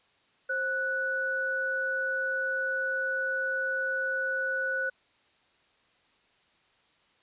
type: tone pair together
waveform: sine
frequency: 528.3 / 1480 Hz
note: C5 / F#6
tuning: +17 / 0 cents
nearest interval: octave + tritone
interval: 1783 cents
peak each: -34 / -28 dBFS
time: 0.49-4.9 s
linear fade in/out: 10 ms
effects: white hiss -66 dBFS RMS until 7.22 s + resampled to 8000 Hz